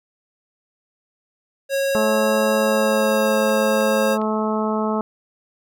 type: tone with pitch glide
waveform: square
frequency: 548 to 538 Hz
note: C#5 to C5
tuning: -20 to +48 cents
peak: -19 dBFS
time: 1.69-4.18 s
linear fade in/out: 50 ms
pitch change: -32 cents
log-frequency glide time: 2.56-3.38 s
type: harmonic tone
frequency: 216.2 Hz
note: A3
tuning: 30 cents flat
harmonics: 1 / 2 / 3 / 4 / 5 / 6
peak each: -22 / -25 / -27 / -28 / -29 / -30 dBFS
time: 1.95-5.01 s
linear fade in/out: 0 ms
type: clicks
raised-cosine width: 0.3 ms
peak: -25 dBFS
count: 3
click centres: 3.494 / 3.809 / 4.216 s
effects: none